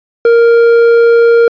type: tone with hard clipping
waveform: sine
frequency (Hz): 466.2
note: A#4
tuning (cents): 0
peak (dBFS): -5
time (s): 0.25-1.48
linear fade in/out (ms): 2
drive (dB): 6
effects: resampled to 11025 Hz